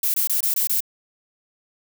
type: noise bursts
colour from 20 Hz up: violet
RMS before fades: -21 dBFS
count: 6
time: 0.03-0.805 s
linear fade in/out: 2 ms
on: 110 ms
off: 23 ms
effects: none